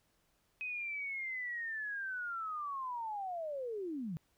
sine linear sweep, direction down, 2534 to 148.1 Hz, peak -37 dBFS, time 0.61-4.17 s, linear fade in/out 0 ms, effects pink hiss -75 dBFS RMS until 4.37 s

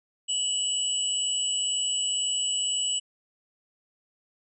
sine tone pair together, 2960 / 7902 Hz, F#7 / B8, 0 / 0 cents, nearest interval octave + perfect fourth, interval 1700 cents, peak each -27 / -28 dBFS, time 0.28-3 s, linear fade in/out 20 ms, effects none

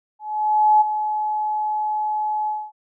sine tone with ADSR envelope, 852 Hz, G#5, 44 cents sharp, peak -10 dBFS, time 0.19-2.72 s, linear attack 620 ms, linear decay 17 ms, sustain -10 dB, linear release 240 ms, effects none

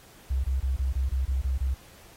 sine tone bursts, 65.8 Hz, C2, 10 cents sharp, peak -23 dBFS, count 9, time 0.3-1.744 s, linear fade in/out 10 ms, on 140 ms, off 23 ms, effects pink hiss -53 dBFS RMS until 2.16 s + AAC 48 kbps

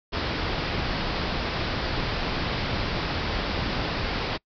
pink low-pass noise, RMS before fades -28 dBFS, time 0.12-4.38 s, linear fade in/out 20 ms, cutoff 5200 Hz, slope 96 dB/octave, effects noise-tail reverb RT60 0.1 s tail -25 dB re dry

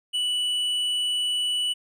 triangle tone with hard clipping, 2960 Hz, F#7, in tune, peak -24 dBFS, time 0.13-1.74 s, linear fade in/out 20 ms, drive 8 dB, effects none

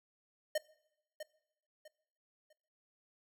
square tone with echo, 612 Hz, D#5, 29 cents flat, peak -31 dBFS, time 0.55-0.58 s, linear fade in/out 5 ms, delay 650 ms, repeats 3, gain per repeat -11 dB, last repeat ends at 2.53 s, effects noise-tail reverb RT60 0.8 s tail -21 dB re dry

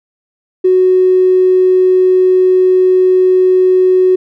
triangle tone with tanh clipping, 370 Hz, F#4, in tune, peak -5 dBFS, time 0.64-4.16 s, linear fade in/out 10 ms, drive 2 dB, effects none

